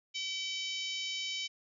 harmonic tone, 764 Hz, G5, 45 cents flat, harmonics 3 / 4 / 5 / 6 / 7 / 8 / 9, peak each -41 / -38 / -43 / -46 / -44 / -49 / -49 dBFS, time 0.14-1.48 s, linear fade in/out 20 ms, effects none

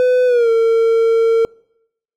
triangle tone with pitch glide, 502 to 455 Hz, B4 to A#4, +28 to -42 cents, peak -8 dBFS, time 0-1.45 s, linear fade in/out 0 ms, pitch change -170 cents, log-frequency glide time 0.26-0.5 s, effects noise-tail reverb RT60 0.8 s tail -26 dB re dry

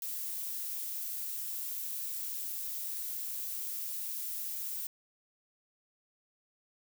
violet noise, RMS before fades -38 dBFS, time 0.02-4.87 s, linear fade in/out 2 ms, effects none

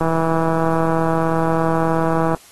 click train, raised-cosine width 1 ms, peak -6 dBFS, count 382, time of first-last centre 0.01-2.347 s, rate 163 Hz, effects white hiss -46 dBFS RMS until 2.51 s + AAC 32 kbps

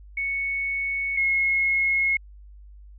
sine tone pair in turn, 2215 / 2168 Hz, C#7 / C#7, -2 / -39 cents, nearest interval unison, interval 37 cents, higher first, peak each -24 / -19 dBFS, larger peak second, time 0.17-1.17 / 1.17-2.17 s, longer neither, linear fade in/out 5 ms, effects added 50 Hz sine -43 dBFS peak until 2.98 s

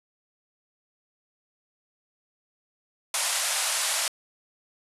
white band-pass noise, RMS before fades -27 dBFS, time 3.14-4.08 s, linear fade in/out 2 ms, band 570 to 11000 Hz, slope 48 dB/octave, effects resampled to 32000 Hz

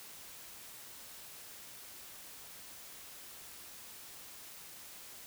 silence, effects white hiss -51 dBFS RMS until 5.26 s

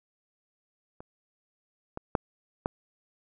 clicks, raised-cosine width 1 ms, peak -29 / -21 / -9 / -13 dBFS, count 4, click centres 1.005 / 1.974 / 2.152 / 2.659 s, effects none

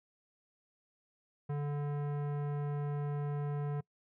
sine tone with tanh clipping, 145.2 Hz, D3, 19 cents flat, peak -35 dBFS, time 1.49-3.81 s, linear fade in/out 10 ms, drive 17 dB, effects noise-tail reverb RT60 0.1 s tail -24 dB re dry

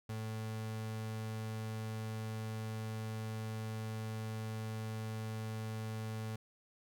35% pulse tone, 110 Hz, A2, in tune, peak -37 dBFS, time 0.09-6.36 s, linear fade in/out 5 ms, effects none

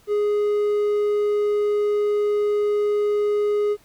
triangle tone, 415.3 Hz, G#4, in tune, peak -16 dBFS, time 0.07-3.77 s, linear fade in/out 50 ms, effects pink hiss -56 dBFS RMS until 3.84 s

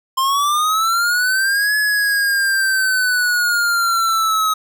square linear two-way sweep, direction up then down, 1045 to 1704 to 1270 Hz, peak -15 dBFS, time 0.17-4.54 s, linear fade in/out 10 ms, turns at 1.76 s, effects 9-bit

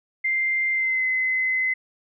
sine tone with pitch glide, 2093 to 2043 Hz, C7 to C7, 0 to -42 cents, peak -20 dBFS, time 0.24-1.74 s, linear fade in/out 10 ms, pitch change -42 cents, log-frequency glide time 0.72-1.05 s, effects none

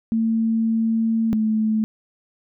sine tone pair in turn, 225.1 / 217.9 Hz, A3 / A3, +40 / -17 cents, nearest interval minor second, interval 57 cents, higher first, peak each -17 dBFS, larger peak neither, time 0.12-1.33 / 1.33-1.84 s, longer first, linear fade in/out 0 ms, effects none

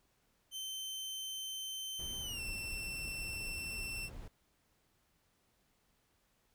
sawtooth tone with pitch glide, 3092 to 2692 Hz, G7 to E7, -24 to +36 cents, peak -37 dBFS, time 0.51-4.1 s, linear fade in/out 50 ms, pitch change -240 cents, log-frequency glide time 2.22-2.41 s
brown noise, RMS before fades -47 dBFS, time 1.99-4.28 s, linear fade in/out 5 ms
effects pink hiss -75 dBFS RMS until 6.54 s

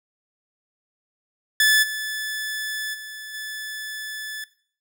sawtooth tone with level steps, 1735 Hz, A6, 25 cents flat, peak -11 / -23 / -31 / -27 dBFS, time 1.6-4.44 s, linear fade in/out 2 ms, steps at 1.82 / 2.93 / 3.33 s, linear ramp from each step 20 ms, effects noise-tail reverb RT60 0.5 s tail -17 dB re dry

